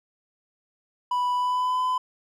triangle tone with pitch glide, 987.8 to 1011.5 Hz, B5 to B5, 0 to +41 cents, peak -20 dBFS, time 1.11-1.98 s, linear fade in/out 5 ms, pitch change +41 cents, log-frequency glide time 1.34-1.82 s, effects none

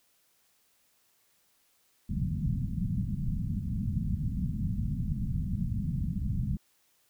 white low-pass noise, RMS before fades -31 dBFS, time 2.09-6.57 s, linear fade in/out 5 ms, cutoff 210 Hz, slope 48 dB/octave, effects white hiss -69 dBFS RMS until 7.09 s

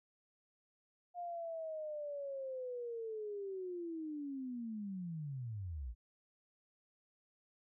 sine linear sweep, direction down, 711 to 51.91 Hz, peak -40 dBFS, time 1.14-5.95 s, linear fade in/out 50 ms, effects none

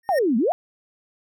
square tone with exponential growth, 1840 Hz, A#6, 23 cents flat, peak -25 dBFS, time 0.03-0.19 s, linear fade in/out 5 ms, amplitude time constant 34 ms
sine exponential two-way sweep, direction down then up, 832 to 207.7 to 769 Hz, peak -17 dBFS, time 0.09-0.52 s, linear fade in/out 0 ms, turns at 0.37 s
effects none

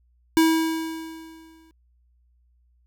square tone with exponential decay, 323.1 Hz, E4, 35 cents flat, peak -14 dBFS, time 0.37-1.71 s, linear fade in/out 0 ms, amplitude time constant 290 ms, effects added 60 Hz sine -59 dBFS peak until 2.86 s

